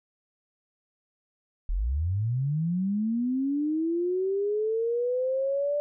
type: linear sweep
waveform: sine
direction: up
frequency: 35.97 to 589 Hz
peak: -24 dBFS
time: 1.69-5.8 s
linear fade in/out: 0 ms
effects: none